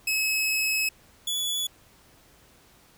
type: tone pair in turn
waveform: sawtooth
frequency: 2574 / 3421 Hz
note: E7 / A7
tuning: -42 / -49 cents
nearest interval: perfect fourth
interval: 493 cents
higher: second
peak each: -20 / -23 dBFS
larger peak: first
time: 0.07-0.89 / 1.27-1.67 s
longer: first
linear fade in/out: 5 ms
effects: pink hiss -57 dBFS RMS until 2.97 s